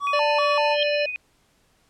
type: tone with vibrato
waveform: triangle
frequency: 1006 Hz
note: B5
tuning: 32 cents sharp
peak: -20 dBFS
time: 0-0.77 s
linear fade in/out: 50 ms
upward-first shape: square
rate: 2.6 Hz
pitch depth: 210 cents each way
type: tone with tremolo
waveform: sine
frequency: 2489 Hz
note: D#7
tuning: in tune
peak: -24 dBFS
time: 0.07-1.16 s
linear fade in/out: 0 ms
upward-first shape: triangle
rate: 14 Hz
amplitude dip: 60%
type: harmonic tone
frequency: 587.3 Hz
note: D5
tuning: in tune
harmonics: 1 / 3 / 5 / 7 / 9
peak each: -21 / -33 / -33 / -34 / -38 dBFS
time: 0.13-1.06 s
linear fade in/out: 5 ms
type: tone with exponential growth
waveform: sine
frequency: 3173 Hz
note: G7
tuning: 20 cents sharp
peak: -18 dBFS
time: 0.68-0.83 s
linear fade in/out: 1 ms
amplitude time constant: 31 ms
effects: pink hiss -63 dBFS RMS until 1.89 s + low-pass 11000 Hz 12 dB/octave